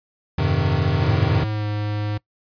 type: chord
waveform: square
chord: F minor seventh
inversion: none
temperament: equal with one note detuned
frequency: 87.31 / 101.4 / 130.81 / 155.56 Hz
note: F2 / Ab2 / C3 / Eb3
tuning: 0 / -41 / 0 / 0 cents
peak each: -24 dBFS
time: 0.38-1.44 s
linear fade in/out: 5 ms
type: tone with pitch glide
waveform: square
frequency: 110 to 104.79 Hz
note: A2 to G#2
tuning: 0 to +16 cents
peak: -23 dBFS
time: 1.01-2.18 s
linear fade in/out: 10 ms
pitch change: -84 cents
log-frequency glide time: 1.31-1.66 s
effects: noise-tail reverb RT60 0.1 s tail -22 dB re dry + resampled to 11025 Hz